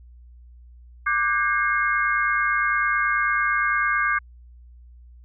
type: tone cluster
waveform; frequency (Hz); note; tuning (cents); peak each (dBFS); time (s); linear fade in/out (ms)
sine; 1181 / 1502 / 1611 / 2143; D6 / F#6 / G6 / C7; +9 / +26 / +47 / +41; -23 / -29 / -23 / -26; 1.06-4.19; 10
effects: added 60 Hz sine -44 dBFS peak until 5.24 s